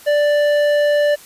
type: tone with tanh clipping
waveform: sine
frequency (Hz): 587.3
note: D5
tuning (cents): 0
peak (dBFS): -14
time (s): 0.06-1.16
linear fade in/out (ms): 20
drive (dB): 12
effects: white hiss -42 dBFS RMS until 1.25 s + resampled to 32000 Hz